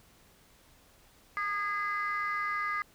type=tone cluster; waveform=sine; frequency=1224 / 1651 / 2043 Hz; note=D#6 / G#6 / C7; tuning=-29 / -11 / -42 cents; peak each=-31 / -36 / -34 dBFS; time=1.37-2.82 s; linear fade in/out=0 ms; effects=tanh soft clip ceiling -24 dBFS + pink hiss -61 dBFS RMS until 2.94 s